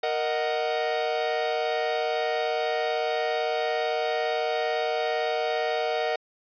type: chord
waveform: 45% pulse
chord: D# minor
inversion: second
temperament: equal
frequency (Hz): 466.2 / 622.3 / 740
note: A#4 / D#5 / F#5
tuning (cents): 0 / 0 / 0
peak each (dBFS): -29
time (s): 0.03-6.16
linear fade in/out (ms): 5
effects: resampled to 11025 Hz